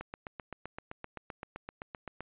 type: click train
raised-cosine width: 0.5 ms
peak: -25 dBFS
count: 18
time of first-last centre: 0.01-2.206 s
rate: 7.74 Hz
effects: resampled to 8000 Hz